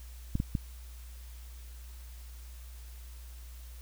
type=clicks; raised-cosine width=5 ms; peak=-17 dBFS; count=3; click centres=0.354 / 0.401 / 0.552 s; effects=added 60 Hz sine -44 dBFS peak until 3.81 s + white hiss -57 dBFS RMS until 3.81 s